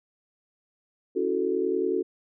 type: chord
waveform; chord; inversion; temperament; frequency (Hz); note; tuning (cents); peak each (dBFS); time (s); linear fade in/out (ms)
sine; F# minor seventh; second; equal with one note detuned; 279.3 / 329.6 / 370 / 440; C#4 / E4 / F#4 / A4; +13 / 0 / 0 / 0; -32 / -32 / -26 / -28; 1.15-2.03; 20
effects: none